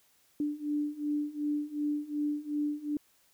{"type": "beating tone pair", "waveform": "sine", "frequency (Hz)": [293.7, 296.4], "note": ["D4", "D4"], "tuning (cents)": [0, 16], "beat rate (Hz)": 2.7, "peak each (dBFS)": [-34, -32], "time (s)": [0.4, 2.97], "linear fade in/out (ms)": 2, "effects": ["white hiss -67 dBFS RMS until 3.33 s"]}